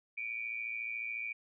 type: tone pair together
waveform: sine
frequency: 2297 / 2411 Hz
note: D7 / D7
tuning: -39 / +45 cents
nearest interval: minor second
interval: 84 cents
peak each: -39 / -39 dBFS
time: 0.17-1.33 s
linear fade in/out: 10 ms
effects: none